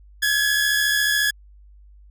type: tone pair together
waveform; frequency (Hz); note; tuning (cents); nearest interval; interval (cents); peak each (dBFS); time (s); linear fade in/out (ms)
sawtooth; 1622 / 1696.1; G#6 / G#6; -41 / +36; minor second; 77; -22 / -15; 0.22-1.31; 10
effects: added 50 Hz sine -45 dBFS peak until 2.1 s